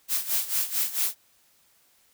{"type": "noise with tremolo", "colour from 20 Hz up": "blue", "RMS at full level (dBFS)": -24, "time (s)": [0.08, 1.15], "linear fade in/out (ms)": 50, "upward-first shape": "sine", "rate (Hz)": 4.5, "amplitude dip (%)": 80, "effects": ["white hiss -63 dBFS RMS until 2.13 s"]}